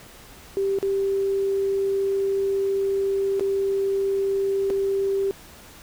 sine tone with dropouts, 392 Hz, G4, in tune, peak -20 dBFS, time 0.57-5.31 s, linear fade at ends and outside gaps 0 ms, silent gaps 0.787-0.828 / 3.396-3.408 / 4.701-4.705 s, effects pink hiss -46 dBFS RMS until 5.82 s

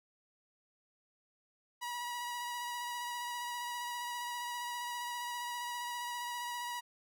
sawtooth tone with vibrato, 966 Hz, B5, 39 cents flat, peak -34 dBFS, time 1.81-6.81 s, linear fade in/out 20 ms, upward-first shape square, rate 15 Hz, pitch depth 14 cents each way, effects none

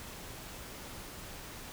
silence, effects pink hiss -46 dBFS RMS until 1.72 s

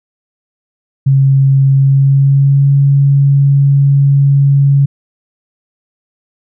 sine tone with pitch glide, 136.1 to 139.6 Hz, C#3 to C#3, -31 to +13 cents, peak -5 dBFS, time 1.06-4.86 s, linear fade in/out 10 ms, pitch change +44 cents, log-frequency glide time 1.72-2.71 s, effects none

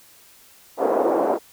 white band-pass noise, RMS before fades -20 dBFS, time 0.77-1.39 s, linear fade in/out 50 ms, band 310 to 760 Hz, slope 24 dB/octave, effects white hiss -51 dBFS RMS until 1.52 s

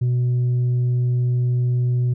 sine tone with tanh clipping, 123.47 Hz, B2, in tune, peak -17 dBFS, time 0.01-2.14 s, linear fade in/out 10 ms, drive 2 dB, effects none

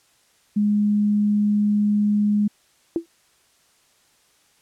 sine tone, 207.7 Hz, G#3, in tune, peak -16 dBFS, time 0.56-2.48 s, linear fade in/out 10 ms
sine tone with exponential decay, 334.1 Hz, E4, 23 cents sharp, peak -15 dBFS, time 2.96-3.06 s, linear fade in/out 1 ms, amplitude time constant 20 ms
effects white hiss -60 dBFS RMS until 4.61 s + low-pass 10000 Hz 12 dB/octave

